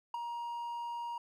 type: tone with ADSR envelope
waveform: triangle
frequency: 945 Hz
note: A#5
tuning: 23 cents sharp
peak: -29 dBFS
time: 0.14-1.18 s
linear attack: 4 ms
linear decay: 10 ms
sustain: -6 dB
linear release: 4 ms
effects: none